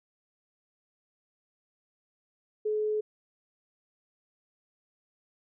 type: tone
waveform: sine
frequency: 426.8 Hz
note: G#4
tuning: 47 cents sharp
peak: -26 dBFS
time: 2.65-3.01 s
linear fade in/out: 10 ms
effects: none